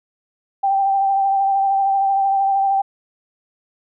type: tone with vibrato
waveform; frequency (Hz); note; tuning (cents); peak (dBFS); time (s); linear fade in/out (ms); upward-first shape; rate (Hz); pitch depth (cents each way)
sine; 784; G5; 0; -14; 0.63-2.82; 10; triangle; 13; 27
effects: none